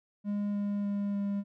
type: tone with pitch steps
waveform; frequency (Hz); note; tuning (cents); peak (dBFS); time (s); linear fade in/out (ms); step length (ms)
triangle; 204.8 / 203.5 / 202.2 / 200.9; G#3 / G#3 / G#3 / G3; -24 / -35 / -46 / +43; -27; 0.24-1.44; 50; 300
effects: none